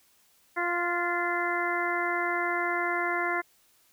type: harmonic tone with a mistuned harmonic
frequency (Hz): 349.2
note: F4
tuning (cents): 0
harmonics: 1 / 2 / 3 / 4 / 5 / 6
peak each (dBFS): -33 / -33 / -33 / -33 / -33 / -33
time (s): 0.56-3.42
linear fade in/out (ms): 20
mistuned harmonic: 6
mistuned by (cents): -29
effects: white hiss -64 dBFS RMS until 3.92 s